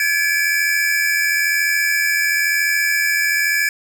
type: tone cluster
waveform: square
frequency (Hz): 1612 / 1706 / 2297 / 2378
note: G6 / G#6 / D7 / D7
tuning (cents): +48 / +46 / -39 / +21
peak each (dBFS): -27 / -19 / -21 / -25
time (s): 0-3.69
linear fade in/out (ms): 2
effects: none